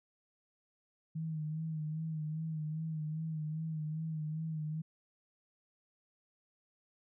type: tone with vibrato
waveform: sine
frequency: 156.9 Hz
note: D#3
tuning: 15 cents sharp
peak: -35 dBFS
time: 1.15-4.82 s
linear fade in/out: 10 ms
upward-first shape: sine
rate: 2.5 Hz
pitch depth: 47 cents each way
effects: none